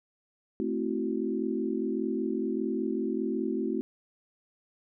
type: chord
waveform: sine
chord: F# half-diminished seventh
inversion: first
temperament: equal with one note detuned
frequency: 220 / 261.6 / 329.6 / 374.7 Hz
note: A3 / C4 / E4 / F#4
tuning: 0 / 0 / 0 / +22 cents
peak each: -33 dBFS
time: 0.6-3.81 s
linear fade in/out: 0 ms
effects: none